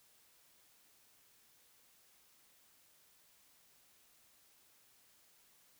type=silence; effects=white hiss -68 dBFS RMS until 5.79 s